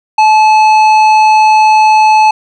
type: tone with tanh clipping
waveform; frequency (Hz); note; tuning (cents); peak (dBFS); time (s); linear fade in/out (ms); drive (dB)
sine; 864; A5; -32; -5; 0.18-2.31; 5; 11
effects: none